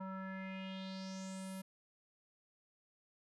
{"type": "tone with low-pass filter sweep", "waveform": "square", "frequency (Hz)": 190.1, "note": "F#3", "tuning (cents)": 47, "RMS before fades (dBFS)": -45, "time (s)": [0, 1.62], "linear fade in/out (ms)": 10, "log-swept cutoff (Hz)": [1100, 12000], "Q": 4.2, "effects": []}